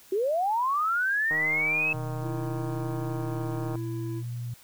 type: linear sweep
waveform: sine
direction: up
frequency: 363.1 to 2624 Hz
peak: -23 dBFS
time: 0.12-1.93 s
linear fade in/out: 5 ms
type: click train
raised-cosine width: 1 ms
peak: -24 dBFS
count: 380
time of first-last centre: 1.31-3.755 s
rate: 155 Hz
type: tone with pitch glide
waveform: sine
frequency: 123.47 to 119.68 Hz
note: B2 to A#2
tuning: 0 to +46 cents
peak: -31 dBFS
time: 1.94-4.54 s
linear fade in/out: 5 ms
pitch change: -54 cents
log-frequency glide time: 3.14-3.31 s
type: tone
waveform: triangle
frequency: 333.5 Hz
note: E4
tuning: 20 cents sharp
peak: -32 dBFS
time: 2.21-4.23 s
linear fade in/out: 50 ms
effects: white hiss -54 dBFS RMS until 4.63 s